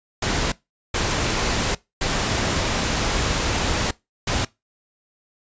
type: noise bursts at uneven times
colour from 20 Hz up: pink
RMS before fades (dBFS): -22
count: 4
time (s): 0.22-0.52 / 0.94-1.75 / 2.01-3.91 / 4.27-4.45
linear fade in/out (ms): 5
effects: noise-tail reverb RT60 0.2 s tail -21 dB re dry + resampled to 16000 Hz